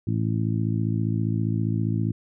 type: harmonic tone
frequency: 55 Hz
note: A1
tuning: in tune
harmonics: 2 / 3 / 4 / 5 / 6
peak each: -24 / -28 / -30 / -32 / -34 dBFS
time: 0.07-2.12 s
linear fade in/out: 5 ms
effects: none